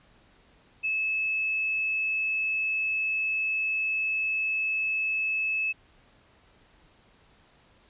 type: tone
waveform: sine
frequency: 2600 Hz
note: E7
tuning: 24 cents flat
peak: -25 dBFS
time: 0.83-5.73 s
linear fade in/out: 20 ms
effects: pink hiss -60 dBFS RMS until 7.89 s + resampled to 8000 Hz